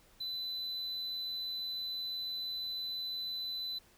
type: tone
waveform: triangle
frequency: 4007 Hz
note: B7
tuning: 24 cents sharp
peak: -35 dBFS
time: 0.2-3.79 s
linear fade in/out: 10 ms
effects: pink hiss -64 dBFS RMS until 3.97 s